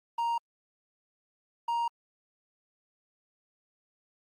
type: tone pair in turn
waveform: triangle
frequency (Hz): 934 / 937.4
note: A#5 / A#5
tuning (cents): +3 / +9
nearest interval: unison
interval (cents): 6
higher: second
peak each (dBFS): -25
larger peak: neither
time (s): 0.18-0.38 / 1.68-1.88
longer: neither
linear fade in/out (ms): 5
effects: Opus 24 kbps